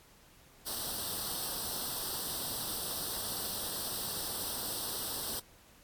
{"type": "noise with comb filter", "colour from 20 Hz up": "white", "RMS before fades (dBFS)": -37, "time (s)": [0.66, 5.4], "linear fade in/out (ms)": 10, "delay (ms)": 0.22, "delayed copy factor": 0.85, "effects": ["pink hiss -60 dBFS RMS until 5.83 s", "AAC 64 kbps"]}